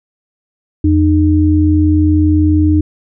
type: tone pair together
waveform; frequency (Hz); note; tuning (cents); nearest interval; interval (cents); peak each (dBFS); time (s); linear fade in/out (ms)
sine; 85.3 / 305.4; F2 / D#4; -40 / -32; octave + minor seventh; 2208; -10; 0.84-2.81; 5
effects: none